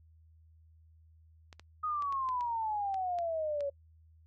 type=clicks; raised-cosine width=0.2 ms; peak=-32 dBFS; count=9; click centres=1.528 / 1.596 / 2.023 / 2.125 / 2.289 / 2.409 / 2.943 / 3.187 / 3.607 s
type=exponential sweep; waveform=sine; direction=down; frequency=1257 to 554.4 Hz; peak=-31 dBFS; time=1.83-3.7 s; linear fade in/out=10 ms
effects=noise-tail reverb RT60 0.1 s tail -26 dB re dry + added 80 Hz sine -58 dBFS peak until 4.26 s